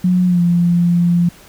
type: tone with pitch glide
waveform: sine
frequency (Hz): 181.1 to 173.22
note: F#3 to F3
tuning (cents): -37 to -14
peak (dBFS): -10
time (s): 0.04-1.29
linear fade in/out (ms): 5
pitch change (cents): -77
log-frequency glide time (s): 0.26-0.41
effects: pink hiss -43 dBFS RMS until 1.48 s